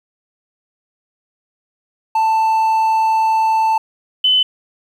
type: tone pair in turn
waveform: triangle / sine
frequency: 885 / 3024 Hz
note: A5 / F#7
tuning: +10 / +37 cents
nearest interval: octave + major sixth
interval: 2127 cents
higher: second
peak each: -10 dBFS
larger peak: neither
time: 2.15-3.78 / 4.24-4.43 s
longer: first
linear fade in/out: 5 ms
effects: 8-bit